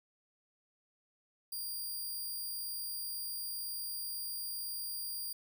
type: tone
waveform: 5% pulse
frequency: 4787 Hz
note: D8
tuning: 32 cents sharp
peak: -31 dBFS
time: 1.52-5.33 s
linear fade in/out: 5 ms
effects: none